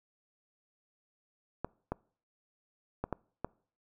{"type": "clicks", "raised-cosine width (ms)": 1, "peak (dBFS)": -19, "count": 5, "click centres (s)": [1.646, 1.92, 3.04, 3.127, 3.446], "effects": ["noise-tail reverb RT60 0.5 s tail -25 dB re dry"]}